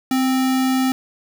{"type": "tone with sample-and-hold", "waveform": "sine", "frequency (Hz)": 259.8, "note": "C4", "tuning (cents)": -12, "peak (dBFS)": -15, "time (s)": [0.11, 0.92], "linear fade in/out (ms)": 2, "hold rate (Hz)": 1050, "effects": []}